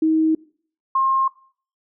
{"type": "tone pair in turn", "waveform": "sine", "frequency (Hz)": [317.2, 1066.9], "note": ["D#4", "C6"], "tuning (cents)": [33, 33], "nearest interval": "octave + major sixth", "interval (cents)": 2100, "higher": "second", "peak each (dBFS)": [-14, -15], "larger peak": "first", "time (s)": [[0.02, 0.35], [0.95, 1.28]], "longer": "neither", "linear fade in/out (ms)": 5, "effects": ["noise-tail reverb RT60 0.5 s tail -22 dB re dry"]}